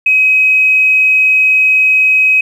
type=tone with tanh clipping; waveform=triangle; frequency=2536 Hz; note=D#7; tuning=32 cents sharp; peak=-6 dBFS; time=0.06-2.41 s; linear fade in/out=5 ms; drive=3 dB; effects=none